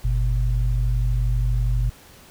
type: tone pair together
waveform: sine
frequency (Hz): 47.62 / 120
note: G1 / B2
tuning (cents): -49 / -49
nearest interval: octave + major third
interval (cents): 1600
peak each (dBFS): -19 / -23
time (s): 0.04-1.9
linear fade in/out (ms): 10
effects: pink hiss -48 dBFS RMS until 2.3 s